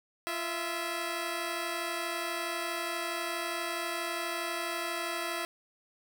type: tone pair together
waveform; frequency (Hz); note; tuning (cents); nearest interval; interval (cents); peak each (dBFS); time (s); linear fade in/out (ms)
10% pulse; 343.4 / 654.5; F4 / E5; -29 / -13; major seventh; 1116; -27; 0.27-5.45; 0
effects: none